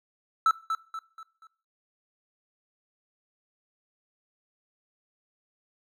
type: tone with echo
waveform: triangle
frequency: 1318.5 Hz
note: E6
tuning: in tune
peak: -15 dBFS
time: 0.46-0.51 s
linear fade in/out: 2 ms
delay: 240 ms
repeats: 4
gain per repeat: -8 dB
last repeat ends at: 1.47 s
effects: noise-tail reverb RT60 0.4 s tail -19 dB re dry + tanh soft clip ceiling -12 dBFS